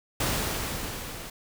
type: noise with level ramp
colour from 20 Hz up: pink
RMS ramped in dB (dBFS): -26 to -40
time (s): 0.2-1.3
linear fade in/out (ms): 5
effects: none